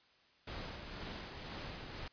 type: noise with tremolo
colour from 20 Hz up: pink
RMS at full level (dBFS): -44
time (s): 0.47-2.08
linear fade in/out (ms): 5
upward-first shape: sine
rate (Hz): 2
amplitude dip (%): 35
effects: white hiss -68 dBFS RMS until 2.12 s + resampled to 11025 Hz